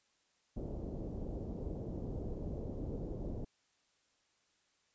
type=low-pass noise; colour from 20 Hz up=pink; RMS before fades=-41 dBFS; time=0.56-3.45 s; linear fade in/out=10 ms; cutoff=540 Hz; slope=24 dB/octave; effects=white hiss -75 dBFS RMS until 4.94 s + resampled to 16000 Hz